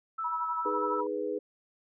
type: tone with vibrato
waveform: sine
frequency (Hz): 1311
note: E6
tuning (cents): -10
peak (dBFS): -31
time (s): 0.18-1.01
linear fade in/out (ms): 10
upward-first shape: triangle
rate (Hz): 9.4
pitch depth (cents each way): 19
type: tone with tremolo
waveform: sine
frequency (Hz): 969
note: B5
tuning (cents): -33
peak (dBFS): -30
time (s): 0.24-1.07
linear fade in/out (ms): 5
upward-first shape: sine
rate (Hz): 12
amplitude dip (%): 75
type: chord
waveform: sine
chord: G# minor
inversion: second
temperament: equal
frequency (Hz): 311.1 / 415.3 / 493.9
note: D#4 / G#4 / B4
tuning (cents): 0 / 0 / 0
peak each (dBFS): -37 / -33 / -34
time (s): 0.65-1.39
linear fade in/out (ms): 10
effects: none